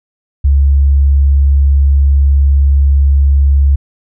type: tone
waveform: sine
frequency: 69.6 Hz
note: C#2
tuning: 8 cents sharp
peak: -5 dBFS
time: 0.44-3.76 s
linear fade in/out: 10 ms
effects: none